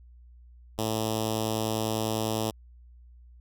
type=tone with notch filter; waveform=5% pulse; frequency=110 Hz; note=A2; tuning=in tune; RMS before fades=-29 dBFS; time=0.78-2.51 s; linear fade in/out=10 ms; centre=1500 Hz; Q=0.65; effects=added 60 Hz sine -49 dBFS peak until 3.4 s